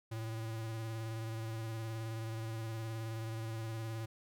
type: tone with vibrato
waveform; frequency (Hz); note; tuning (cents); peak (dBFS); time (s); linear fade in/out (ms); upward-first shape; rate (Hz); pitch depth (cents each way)
square; 112.2; A2; +34; -39; 0.11-4.06; 10; square; 19; 23
effects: none